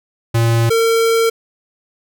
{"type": "tone pair in turn", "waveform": "square", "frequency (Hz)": [115.5, 455.4], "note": ["A#2", "A#4"], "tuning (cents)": [-16, -40], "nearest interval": "2 octaves", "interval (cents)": 2376, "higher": "second", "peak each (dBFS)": -12, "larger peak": "neither", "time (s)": [[0.34, 0.7], [0.7, 1.3]], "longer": "second", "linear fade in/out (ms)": 10, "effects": []}